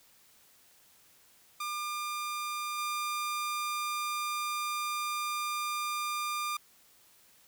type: tone with level steps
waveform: sawtooth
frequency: 1200 Hz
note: D6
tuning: 37 cents sharp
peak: -30 / -28 dBFS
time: 1.6-6.57 s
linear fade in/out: 5 ms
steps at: 2.78 s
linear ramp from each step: 5 ms
effects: white hiss -62 dBFS RMS until 7.47 s